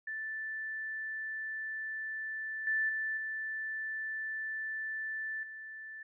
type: tone with level steps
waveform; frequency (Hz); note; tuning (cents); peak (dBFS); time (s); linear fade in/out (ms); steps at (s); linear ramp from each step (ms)
sine; 1760; A6; 0; -36 / -28 / -32 / -35 / -43; 0.07-6.03; 5; 2.67 / 2.89 / 3.17 / 5.43; 2
effects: none